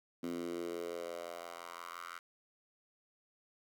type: tone with high-pass filter sweep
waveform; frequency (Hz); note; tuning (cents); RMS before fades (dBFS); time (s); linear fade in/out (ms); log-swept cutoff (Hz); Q
10% pulse; 85.8; F2; -30; -43; 0.23-2.19; 5; 250 to 1400; 3.3
effects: none